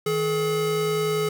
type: tone pair together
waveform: square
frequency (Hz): 158.61 / 425.4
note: D#3 / G#4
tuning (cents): +34 / +42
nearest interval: octave + perfect fourth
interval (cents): 1708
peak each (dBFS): -30 / -23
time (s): 0.06-1.29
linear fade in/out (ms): 5
effects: none